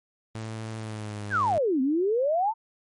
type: tone with pitch glide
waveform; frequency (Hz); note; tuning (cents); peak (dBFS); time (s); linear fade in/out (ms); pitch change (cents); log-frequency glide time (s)
sawtooth; 110.9 to 102.28; A2 to G#2; +14 to -26; -29; 0.35-1.58; 0; -140; 0.77-1.32
type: exponential two-way sweep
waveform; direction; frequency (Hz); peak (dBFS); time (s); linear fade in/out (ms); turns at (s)
sine; down then up; 1738 to 252.3 to 928; -21; 1.3-2.54; 50; 1.81
effects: MP3 48 kbps